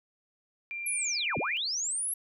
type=tone with pitch glide; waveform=sine; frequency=2375 to 2400 Hz; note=D7 to D7; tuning=+19 to +37 cents; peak=-34 dBFS; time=0.71-1.57 s; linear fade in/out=0 ms; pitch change=+18 cents; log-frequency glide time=1.1-1.38 s
type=linear two-way sweep; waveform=sine; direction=down then up; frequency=11410 to 82.41 to 11410 Hz; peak=-29 dBFS; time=0.86-2.14 s; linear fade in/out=5 ms; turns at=1.38 s
effects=none